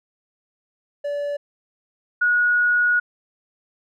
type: tone pair in turn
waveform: triangle / sine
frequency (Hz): 577 / 1453.9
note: D5 / F#6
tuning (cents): -31 / -31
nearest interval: octave + major third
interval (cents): 1600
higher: second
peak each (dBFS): -21 / -15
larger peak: second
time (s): 1.04-1.37 / 2.21-3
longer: second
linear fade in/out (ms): 10
effects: none